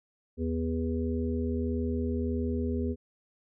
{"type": "harmonic tone", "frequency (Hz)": 81.6, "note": "E2", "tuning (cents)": -17, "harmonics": [1, 3, 5, 6], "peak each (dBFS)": [-31, -31, -35, -40], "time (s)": [0.37, 2.96], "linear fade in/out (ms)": 50, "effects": []}